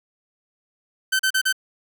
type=tone bursts; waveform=sawtooth; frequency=1537 Hz; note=G6; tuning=35 cents flat; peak=-14 dBFS; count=4; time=1.12-1.527 s; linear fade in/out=10 ms; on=74 ms; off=37 ms; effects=none